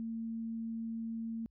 sine tone, 226.7 Hz, A#3, 48 cents flat, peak -36 dBFS, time 0-1.46 s, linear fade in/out 0 ms, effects added 58 Hz sine -67 dBFS peak until 1.5 s

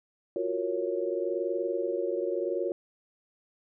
sine chord, Gb major seventh, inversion third, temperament equal, 349.2 / 370 / 466.2 / 554.4 Hz, F4 / Gb4 / Bb4 / Db5, 0 / 0 / 0 / 0 cents, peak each -33 dBFS, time 0.36-2.72 s, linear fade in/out 2 ms, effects none

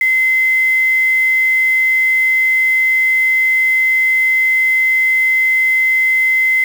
sine tone with quantisation, 2057 Hz, C7, 30 cents flat, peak -10 dBFS, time 0.01-6.64 s, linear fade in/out 2 ms, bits 5, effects none

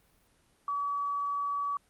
sine tone, 1141 Hz, C#6, 50 cents sharp, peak -29 dBFS, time 0.68-1.77 s, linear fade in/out 2 ms, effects pink hiss -67 dBFS RMS until 1.89 s + Opus 32 kbps

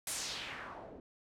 white noise with low-pass filter sweep, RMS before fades -43 dBFS, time 0.07-1 s, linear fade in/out 2 ms, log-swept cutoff 11000 to 390 Hz, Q 2, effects none

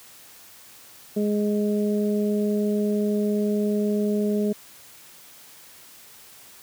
harmonic tone, 208.2 Hz, G#3, 5 cents sharp, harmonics 1 / 2 / 3, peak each -22 / -25 / -33 dBFS, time 1.16-4.53 s, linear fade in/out 10 ms, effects white hiss -48 dBFS RMS until 6.62 s + high-pass 60 Hz 12 dB/octave

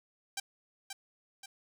5% pulse tone with echo, 784 Hz, G5, in tune, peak -22 dBFS, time 0.37-0.4 s, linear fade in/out 5 ms, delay 530 ms, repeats 2, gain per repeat -6 dB, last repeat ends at 1.46 s, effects none

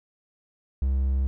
triangle tone, 66.6 Hz, C2, 31 cents sharp, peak -19 dBFS, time 0.82-1.27 s, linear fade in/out 0 ms, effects none

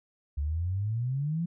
sine exponential sweep, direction up, 69.3 to 174.61 Hz, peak -27 dBFS, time 0.37-1.46 s, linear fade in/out 10 ms, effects none

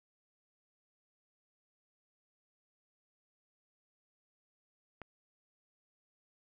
click, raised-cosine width 0.5 ms, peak -30 dBFS, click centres 5.017 s, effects none

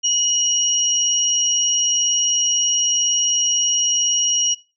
sine tone pair together, 2925 / 5706 Hz, F#7 / F8, -21 / +36 cents, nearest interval octave, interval 1157 cents, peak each -20 / -18 dBFS, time 0.03-4.55 s, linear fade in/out 20 ms, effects noise-tail reverb RT60 0.3 s tail -17 dB re dry

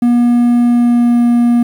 triangle tone with pitch glide, 240.3 to 238.6 Hz, B3 to A#3, -47 to +41 cents, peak -5 dBFS, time 0.02-1.63 s, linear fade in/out 5 ms, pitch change -12 cents, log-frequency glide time 0.63-1.26 s, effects 7-bit

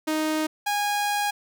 sawtooth tone pair in turn, 311.1 / 821.7 Hz, D#4 / G#5, 0 / -19 cents, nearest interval octave + perfect fourth, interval 1681 cents, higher second, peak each -19 dBFS, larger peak neither, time 0.07-0.47 / 0.66-1.31 s, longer second, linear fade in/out 10 ms, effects none

